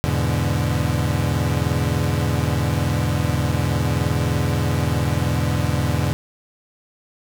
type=chord; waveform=35% pulse; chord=E dominant seventh; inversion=none; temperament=equal with one note detuned; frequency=82.98 / 103.83 / 123.47 / 146.83 Hz; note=E2 / G#2 / B2 / D3; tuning=+12 / 0 / 0 / 0 cents; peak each=-22 / -23 / -22 / -22 dBFS; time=0.04-6.13 s; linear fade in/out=0 ms; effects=none